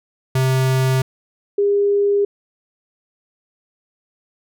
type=tone pair in turn; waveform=square / sine; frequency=131 / 404.8 Hz; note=C3 / G#4; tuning=+2 / -44 cents; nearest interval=octave + minor sixth; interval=1954 cents; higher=second; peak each=-15 / -13 dBFS; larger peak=second; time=0.35-1.02 / 1.58-2.25 s; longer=neither; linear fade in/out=5 ms; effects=none